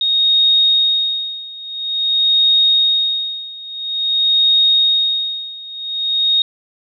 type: tone with tremolo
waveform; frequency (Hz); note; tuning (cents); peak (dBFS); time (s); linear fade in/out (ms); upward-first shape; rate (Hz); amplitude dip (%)
sine; 3729; A#7; 0; -9; 0.01-6.42; 2; sine; 0.49; 90
effects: none